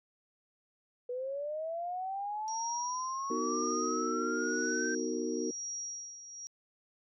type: linear sweep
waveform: sine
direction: up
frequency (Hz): 485 to 1568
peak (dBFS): -34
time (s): 1.09-4.95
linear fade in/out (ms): 5
type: tone with tremolo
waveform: sine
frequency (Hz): 5680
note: F8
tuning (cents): +28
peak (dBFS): -36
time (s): 2.48-6.47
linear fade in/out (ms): 0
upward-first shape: sine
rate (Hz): 1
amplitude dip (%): 70
type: chord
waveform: sine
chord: B major seventh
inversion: none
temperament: equal with one note detuned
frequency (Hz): 246.9 / 311.1 / 370 / 456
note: B3 / D#4 / F#4 / A#4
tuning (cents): 0 / 0 / 0 / -38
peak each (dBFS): -37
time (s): 3.3-5.51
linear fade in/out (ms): 5
effects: tanh soft clip ceiling -18 dBFS